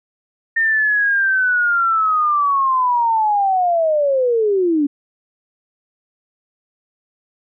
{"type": "linear sweep", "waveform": "sine", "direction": "down", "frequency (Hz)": [1823, 277.2], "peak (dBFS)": -13, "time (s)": [0.56, 4.87], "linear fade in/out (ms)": 10, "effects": []}